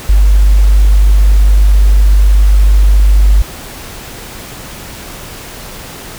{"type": "tone", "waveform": "sine", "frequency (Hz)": 50, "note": "G1", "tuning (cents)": 35, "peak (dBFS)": -3, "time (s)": [0.09, 3.42], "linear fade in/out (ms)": 5, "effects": ["pink hiss -28 dBFS RMS until 6.18 s"]}